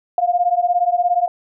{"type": "beating tone pair", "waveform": "sine", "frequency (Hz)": [698.5, 715.5], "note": ["F5", "F5"], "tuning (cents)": [0, 42], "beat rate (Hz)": 17, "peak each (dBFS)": [-17, -17], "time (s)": [0.18, 1.28], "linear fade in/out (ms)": 2, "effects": []}